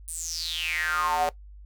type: tone with high-pass filter sweep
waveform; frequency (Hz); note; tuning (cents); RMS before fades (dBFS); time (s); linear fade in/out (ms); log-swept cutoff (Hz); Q
square; 82.41; E2; 0; -28; 0.08-1.29; 0; 9600 to 630; 8.6
effects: noise-tail reverb RT60 0.1 s tail -18 dB re dry + added 50 Hz sine -43 dBFS peak until 1.65 s